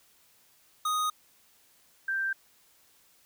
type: tone pair in turn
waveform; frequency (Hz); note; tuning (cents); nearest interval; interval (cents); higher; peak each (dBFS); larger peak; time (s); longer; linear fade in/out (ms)
square / sine; 1244.5 / 1571.6; D#6 / G6; 0 / +4; major third; 404; second; -27 / -27; neither; 0.85-1.1 / 2.08-2.33; neither; 5
effects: white hiss -63 dBFS RMS until 3.25 s